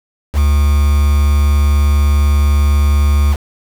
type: tone with quantisation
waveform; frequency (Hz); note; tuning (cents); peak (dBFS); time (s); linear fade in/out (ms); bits
triangle; 72.1; D2; -31; -6; 0.33-3.37; 50; 4
effects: none